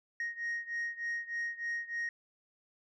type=beating tone pair; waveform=sine; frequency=1869 / 1872.3 Hz; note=A#6 / A#6; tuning=+4 / +7 cents; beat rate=3.3 Hz; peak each=-35 / -37 dBFS; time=0.2-2.09 s; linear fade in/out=2 ms; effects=tanh soft clip ceiling -31 dBFS